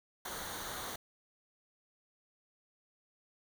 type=noise with comb filter; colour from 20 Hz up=pink; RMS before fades=-42 dBFS; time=0.25-0.96 s; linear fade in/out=5 ms; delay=0.39 ms; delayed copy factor=-0.65; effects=none